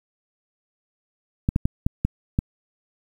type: clicks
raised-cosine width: 5 ms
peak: -7 dBFS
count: 6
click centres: 1.489 / 1.561 / 1.655 / 1.865 / 2.05 / 2.389 s
effects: 8-bit